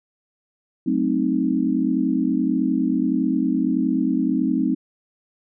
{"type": "chord", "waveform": "sine", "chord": "F# diminished seventh", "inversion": "none", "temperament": "equal with one note detuned", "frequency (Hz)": [187.69, 220, 261.6, 311.1], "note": ["F#3", "A3", "C4", "Eb4"], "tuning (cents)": [25, 0, 0, 0], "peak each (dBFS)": [-26, -25, -21, -23], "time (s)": [0.86, 4.75], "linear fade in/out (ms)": 10, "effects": []}